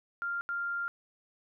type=tone bursts at uneven times; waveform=sine; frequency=1395 Hz; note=F6; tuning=2 cents flat; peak=-31 dBFS; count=2; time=0.22-0.41 / 0.49-0.88 s; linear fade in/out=0 ms; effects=none